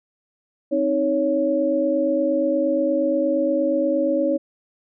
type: tone cluster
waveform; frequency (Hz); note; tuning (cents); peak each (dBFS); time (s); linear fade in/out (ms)
sine; 265 / 313.5 / 558; C4 / D#4 / C#5; +22 / +13 / +11; -25 / -22 / -20; 0.71-4.38; 20
effects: none